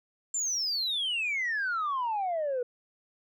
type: exponential sweep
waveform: sine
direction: down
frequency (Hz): 7400 to 478.2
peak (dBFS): -26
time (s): 0.34-2.63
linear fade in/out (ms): 5
effects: tanh soft clip ceiling -25 dBFS